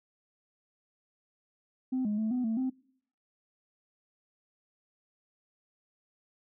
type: tone with pitch steps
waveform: sine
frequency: 258.2 / 209.3 / 218.8 / 250.3 / 223.8 / 259.7 Hz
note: C4 / G#3 / A3 / B3 / A3 / C4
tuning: -23 / +14 / -9 / +23 / +30 / -13 cents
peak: -26 dBFS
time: 1.92-2.7 s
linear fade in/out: 10 ms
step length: 130 ms
effects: noise-tail reverb RT60 0.6 s tail -23 dB re dry + tanh soft clip ceiling -25 dBFS